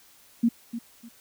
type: tone with echo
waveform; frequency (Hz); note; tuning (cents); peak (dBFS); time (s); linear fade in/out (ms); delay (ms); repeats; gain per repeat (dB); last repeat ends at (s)
sine; 233.1; A#3; 0; -17; 0.43-0.49; 10; 300; 2; -12; 1.09
effects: white hiss -56 dBFS RMS until 1.2 s